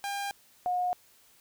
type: tone pair in turn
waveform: sawtooth / sine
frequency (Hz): 802 / 720.8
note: G5 / F#5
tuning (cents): +39 / -45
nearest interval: major second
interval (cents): 184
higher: first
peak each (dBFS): -28 / -26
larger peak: second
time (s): 0.04-0.31 / 0.66-0.93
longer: neither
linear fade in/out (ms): 0
effects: white hiss -61 dBFS RMS until 1.4 s